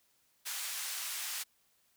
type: band-pass noise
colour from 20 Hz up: white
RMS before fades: -39 dBFS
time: 0.45-1.44 s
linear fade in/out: 20 ms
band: 1200 to 13000 Hz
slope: 12 dB/octave
effects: white hiss -72 dBFS RMS until 1.96 s